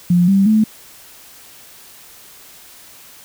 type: tone with pitch steps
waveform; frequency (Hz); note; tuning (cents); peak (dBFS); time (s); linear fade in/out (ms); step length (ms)
sine; 176.1 / 195.4 / 216.8; F3 / G3 / A3; +15 / -5 / -25; -9; 0.1-0.64; 5; 180
effects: white hiss -42 dBFS RMS until 3.24 s